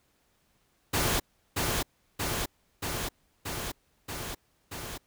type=noise with echo; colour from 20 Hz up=pink; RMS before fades=-27 dBFS; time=0.93-1.2 s; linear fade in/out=10 ms; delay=630 ms; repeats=6; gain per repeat=-2 dB; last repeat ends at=4.98 s; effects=pink hiss -70 dBFS RMS until 5.06 s